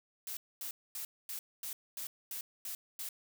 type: noise bursts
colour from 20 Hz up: blue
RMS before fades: -41 dBFS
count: 9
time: 0.27-3.09 s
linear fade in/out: 2 ms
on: 100 ms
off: 240 ms
effects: none